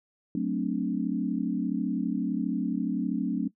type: chord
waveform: sine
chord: D dominant seventh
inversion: first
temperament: equal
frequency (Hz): 185 / 220 / 261.6 / 293.7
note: F#3 / A3 / C4 / D4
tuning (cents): 0 / 0 / 0 / 0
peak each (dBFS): -31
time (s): 0.35-3.48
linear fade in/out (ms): 2
effects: noise-tail reverb RT60 0.1 s tail -17 dB re dry